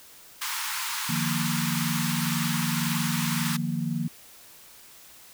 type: high-pass noise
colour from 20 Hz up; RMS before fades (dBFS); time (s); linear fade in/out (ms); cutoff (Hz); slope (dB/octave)
pink; -31; 0.41-3.57; 10; 870; 96
type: chord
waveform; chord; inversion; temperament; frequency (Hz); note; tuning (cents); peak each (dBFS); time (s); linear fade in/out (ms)
sine; Eb suspended second; none; equal with one note detuned; 152.71 / 174.61 / 233.1; Eb3 / F3 / Bb3; -32 / 0 / 0; -30; 1.09-4.08; 5
effects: white hiss -50 dBFS RMS until 5.33 s